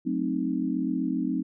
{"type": "chord", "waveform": "sine", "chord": "F# diminished seventh", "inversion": "none", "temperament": "equal with one note detuned", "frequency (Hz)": [185, 220, 261.6, 309], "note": ["F#3", "A3", "C4", "Eb4"], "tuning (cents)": [0, 0, 0, -12], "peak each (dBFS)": [-32, -33, -28, -30], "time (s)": [0.05, 1.43], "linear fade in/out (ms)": 20, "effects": []}